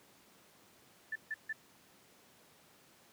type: tone bursts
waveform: sine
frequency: 1760 Hz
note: A6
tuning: in tune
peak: -35 dBFS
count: 3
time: 1.12-1.528 s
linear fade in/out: 5 ms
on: 36 ms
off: 150 ms
effects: pink hiss -63 dBFS RMS until 3.12 s + high-pass 150 Hz 12 dB/octave